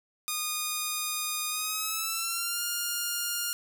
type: tone with pitch glide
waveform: 5% pulse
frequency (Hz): 1229 to 1411.8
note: D#6 to F6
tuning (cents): -22 to +18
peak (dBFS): -18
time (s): 0.28-3.53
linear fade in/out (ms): 0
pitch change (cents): +240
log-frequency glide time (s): 1.49-2.63
effects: none